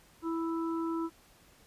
harmonic tone, 329.6 Hz, E4, in tune, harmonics 1 / 3 / 4, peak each -31 / -41 / -42 dBFS, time 0.22-1.1 s, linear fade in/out 50 ms, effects pink hiss -61 dBFS RMS until 1.66 s + resampled to 32000 Hz

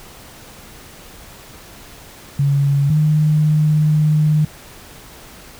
sine tone pair in turn, 140.7 / 152.77 Hz, C#3 / D#3, +26 / -31 cents, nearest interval minor second, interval 143 cents, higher second, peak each -12 / -11 dBFS, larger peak second, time 2.39-2.9 / 2.9-4.45 s, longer second, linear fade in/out 5 ms, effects pink hiss -40 dBFS RMS until 5.59 s

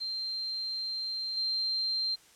sine tone with level steps, 4158 Hz, C8, 12 cents flat, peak -32 / -28 dBFS, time 0-2.16 s, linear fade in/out 20 ms, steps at 1.37 s, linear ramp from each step 2 ms, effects white hiss -59 dBFS RMS until 2.35 s + low-pass 10000 Hz 12 dB/octave

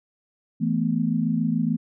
sine chord, E suspended fourth, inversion none, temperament equal, 164.81 / 220 / 246.9 Hz, E3 / A3 / B3, 0 / 0 / 0 cents, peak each -25 / -24 / -25 dBFS, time 0.6-1.77 s, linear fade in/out 20 ms, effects none

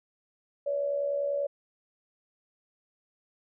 sine tone with amplitude modulation, 569 Hz, C#5, 45 cents sharp, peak -24 dBFS, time 0.66-1.47 s, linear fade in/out 10 ms, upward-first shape sine, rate 70.2 Hz, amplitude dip 55%, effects none

